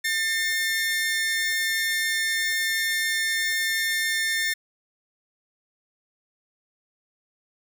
sawtooth tone pair together, 1799 / 2143 Hz, A6 / C7, +38 / +41 cents, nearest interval minor third, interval 303 cents, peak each -20 / -27 dBFS, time 0.04-4.54 s, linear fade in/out 10 ms, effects none

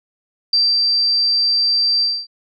sine tone with ADSR envelope, 4692 Hz, D8, 2 cents flat, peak -11 dBFS, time 0.53-2.27 s, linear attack 4 ms, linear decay 220 ms, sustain -2 dB, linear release 250 ms, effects none

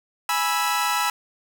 sawtooth chord, E major, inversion first, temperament equal with one note detuned, 830.6 / 982.1 / 1318.5 Hz, G#5 / B5 / E6, 0 / -10 / 0 cents, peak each -23 / -21 / -21 dBFS, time 0.29-1.1 s, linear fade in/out 2 ms, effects none

